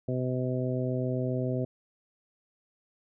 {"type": "harmonic tone", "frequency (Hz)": 127.4, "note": "C3", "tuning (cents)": -46, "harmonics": [1, 2, 3, 4, 5], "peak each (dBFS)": [-30, -33, -35, -36, -37], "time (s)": [0.08, 1.65], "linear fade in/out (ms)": 5, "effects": []}